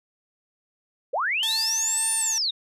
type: linear two-way sweep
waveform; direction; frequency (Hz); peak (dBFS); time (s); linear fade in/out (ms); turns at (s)
sine; up then down; 440 to 9397 to 3592; -22; 1.13-2.51; 10; 2.13
type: tone with tremolo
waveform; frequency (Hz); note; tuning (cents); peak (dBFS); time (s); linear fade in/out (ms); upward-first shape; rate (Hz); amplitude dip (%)
5% pulse; 890; A5; +20; -17; 1.43-2.38; 0; sine; 1.9; 30
effects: none